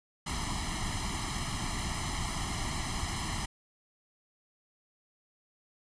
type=noise with comb filter; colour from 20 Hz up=pink; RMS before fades=-34 dBFS; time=0.26-3.46 s; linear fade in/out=10 ms; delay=0.98 ms; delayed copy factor=+0.95; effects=resampled to 22050 Hz